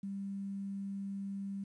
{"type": "tone with quantisation", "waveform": "sine", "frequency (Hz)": 197.3, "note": "G3", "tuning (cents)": 11, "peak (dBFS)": -37, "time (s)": [0.03, 1.64], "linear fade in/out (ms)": 5, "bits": 11, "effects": ["resampled to 22050 Hz"]}